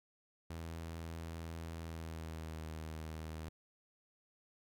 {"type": "tone with pitch glide", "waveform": "sawtooth", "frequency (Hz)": [82.3, 79.22], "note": ["E2", "D#2"], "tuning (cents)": [-2, 32], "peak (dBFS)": -39, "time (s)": [0.5, 3.49], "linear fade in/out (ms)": 5, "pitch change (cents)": -66, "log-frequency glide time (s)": [1.78, 2.65], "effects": []}